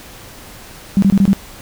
sine tone bursts, 196 Hz, G3, in tune, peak -7 dBFS, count 5, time 0.97-1.331 s, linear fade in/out 0 ms, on 53 ms, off 24 ms, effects pink hiss -37 dBFS RMS until 1.61 s

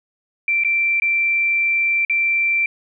sine tone with dropouts, 2349 Hz, D7, in tune, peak -15 dBFS, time 0.48-2.66 s, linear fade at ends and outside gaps 2 ms, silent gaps 0.637-0.647 / 1-1.02 / 2.05-2.097 s, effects none

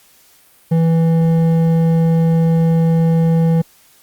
sine tone with hard clipping, 164.4 Hz, E3, 4 cents flat, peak -12 dBFS, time 0.71-3.62 s, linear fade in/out 10 ms, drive 8 dB, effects white hiss -50 dBFS RMS until 4.02 s + Opus 48 kbps

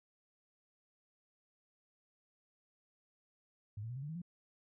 sine tone with pitch steps, 103.83 / 113.23 / 123.48 / 134.65 / 146.84 / 160.13 / 174.62 Hz, G#2 / A#2 / B2 / C#3 / D3 / E3 / F3, 0 / -50 / 0 / -50 / 0 / -50 / 0 cents, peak -40 dBFS, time 3.77-4.218 s, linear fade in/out 5 ms, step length 64 ms, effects none

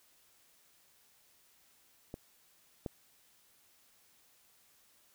clicks, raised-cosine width 2 ms, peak -28 / -23 dBFS, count 2, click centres 2.141 / 2.862 s, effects white hiss -67 dBFS RMS until 5.14 s

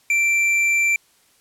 triangle tone with tanh clipping, 2349 Hz, D7, in tune, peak -17 dBFS, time 0.1-0.96 s, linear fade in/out 2 ms, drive 12 dB, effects white hiss -58 dBFS RMS until 1.4 s + low-pass 12000 Hz 12 dB/octave

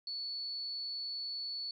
sine tone, 4435 Hz, C#8, in tune, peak -37 dBFS, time 0.07-1.71 s, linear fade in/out 2 ms, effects 13-bit

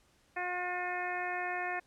harmonic tone, 358.7 Hz, F4, 46 cents sharp, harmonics 1 / 2 / 3 / 4 / 5 / 6 / 7, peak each -43 / -37 / -44 / -44 / -38 / -44 / -45 dBFS, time 0.36-1.8 s, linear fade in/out 10 ms, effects pink hiss -68 dBFS RMS until 1.86 s + low-pass 10000 Hz 12 dB/octave

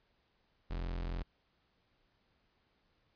40% pulse tone, 43.28 Hz, F1, 15 cents flat, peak -35 dBFS, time 0.7-1.23 s, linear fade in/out 10 ms, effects pink hiss -75 dBFS RMS until 3.15 s + resampled to 11025 Hz

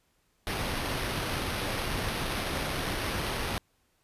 pink noise with sample-and-hold, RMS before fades -32 dBFS, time 0.47-3.58 s, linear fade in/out 0 ms, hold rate 7350 Hz, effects pink hiss -71 dBFS RMS until 4.03 s + resampled to 32000 Hz

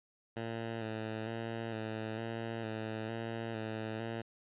10% pulse tone with vibrato, 112.2 Hz, A2, 34 cents sharp, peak -29 dBFS, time 0.36-4.22 s, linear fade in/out 10 ms, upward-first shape square, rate 1.1 Hz, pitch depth 32 cents each way, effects resampled to 8000 Hz

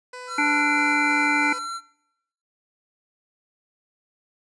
15% pulse tone with tremolo, 500 Hz, B4, 21 cents sharp, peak -29 dBFS, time 0.13-1.59 s, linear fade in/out 5 ms, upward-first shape square, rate 3.1 Hz, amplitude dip 25%
square tone, 1358 Hz, F6, 49 cents flat, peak -30 dBFS, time 0.27-1.81 s, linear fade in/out 50 ms
harmonic tone, 293.7 Hz, D4, in tune, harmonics 1 / 3 / 5 / 7 / 8, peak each -25 / -25 / -25 / -25 / -25 dBFS, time 0.38-1.53 s, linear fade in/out 5 ms
effects noise-tail reverb RT60 0.8 s tail -21 dB re dry + resampled to 22050 Hz

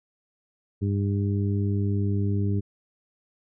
harmonic tone, 100.3 Hz, G2, 40 cents sharp, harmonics 1 / 2 / 3 / 4, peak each -23 / -29 / -33 / -35 dBFS, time 0.81-2.61 s, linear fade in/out 20 ms, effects none

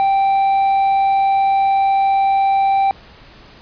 triangle tone, 783 Hz, G5, 2 cents flat, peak -10 dBFS, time 0-2.91 s, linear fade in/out 0 ms, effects pink hiss -43 dBFS RMS until 3.61 s + resampled to 11025 Hz

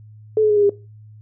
sine tone with pitch steps, 433.7 / 426 / 418.4 / 411 / 403.7 Hz, A4 / G#4 / G#4 / G#4 / G#4, -25 / +44 / +13 / -18 / -49 cents, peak -12 dBFS, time 0.37-0.695 s, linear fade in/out 2 ms, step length 65 ms, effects noise-tail reverb RT60 0.3 s tail -20 dB re dry + added 107 Hz sine -40 dBFS peak until 1.21 s

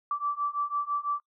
sine beating tone pair, 1159 / 1165 Hz, D6 / D6, -23 / -14 cents, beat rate 6 Hz, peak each -31 / -30 dBFS, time 0.11-1.2 s, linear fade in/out 2 ms, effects noise-tail reverb RT60 0.1 s tail -23 dB re dry

